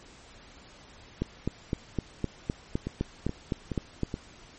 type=two click trains; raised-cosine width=3 ms; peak=-14 / -18 dBFS; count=12 / 4; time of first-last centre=1.22-4.033 / 2.87-4.141 s; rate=3.91 / 2.36 Hz; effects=pink hiss -52 dBFS RMS until 4.58 s + MP3 32 kbps